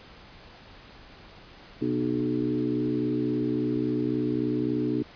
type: tone cluster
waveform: sine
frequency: 129.2 / 240.7 / 300.8 / 364.4 / 424.9 Hz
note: C3 / B3 / D4 / F#4 / G#4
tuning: -21 / -44 / +42 / -26 / +40 cents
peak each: -34 / -30 / -27 / -33 / -34 dBFS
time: 1.81-5.03 s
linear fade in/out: 10 ms
effects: pink hiss -49 dBFS RMS until 5.15 s + resampled to 11025 Hz